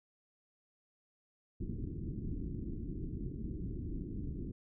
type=low-pass noise; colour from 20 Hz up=pink; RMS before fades=-40 dBFS; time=1.6-4.52 s; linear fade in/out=10 ms; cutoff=360 Hz; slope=48 dB/octave; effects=none